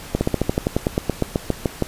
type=slowing click train; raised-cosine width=2 ms; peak=-4 dBFS; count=17; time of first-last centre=0.15-1.823 s; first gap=60 ms; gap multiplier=1.07; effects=pink hiss -37 dBFS RMS until 1.87 s + resampled to 32000 Hz